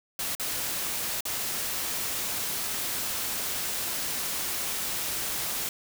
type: noise with dropouts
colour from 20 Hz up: white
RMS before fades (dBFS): -31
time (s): 0.19-5.69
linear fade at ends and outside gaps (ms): 2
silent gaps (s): 0.351-0.397 / 1.207-1.253
effects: none